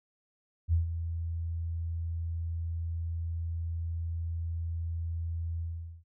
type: tone with ADSR envelope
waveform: sine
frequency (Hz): 83.3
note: E2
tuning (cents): +19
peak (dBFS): -21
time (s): 0.68-6.04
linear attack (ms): 48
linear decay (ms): 130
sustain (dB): -10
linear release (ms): 440
effects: none